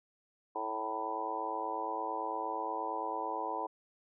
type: harmonic tone with a mistuned harmonic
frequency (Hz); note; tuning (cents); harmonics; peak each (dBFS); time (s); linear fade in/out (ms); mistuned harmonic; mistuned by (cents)
109.7; A2; -5; 3 / 4 / 5 / 6 / 7 / 8 / 9; -45 / -43 / -44 / -47 / -40 / -41 / -38; 0.55-3.67; 10; 8; +41
effects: none